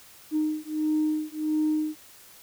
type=beating tone pair; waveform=sine; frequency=307.2 / 308.7 Hz; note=D#4 / D#4; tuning=-22 / -14 cents; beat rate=1.5 Hz; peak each=-26 dBFS; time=0.31-1.96 s; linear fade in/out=50 ms; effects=tanh soft clip ceiling -17 dBFS + white hiss -51 dBFS RMS until 2.42 s